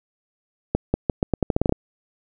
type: accelerating click train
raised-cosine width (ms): 2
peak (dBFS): -5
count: 12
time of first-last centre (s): 0.75-1.724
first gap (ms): 190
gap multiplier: 0.83
effects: none